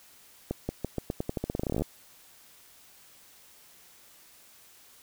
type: accelerating click train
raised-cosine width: 2 ms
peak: -16 dBFS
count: 22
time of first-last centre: 0.51-1.82 s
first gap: 180 ms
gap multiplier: 0.87
effects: white hiss -56 dBFS RMS until 5.02 s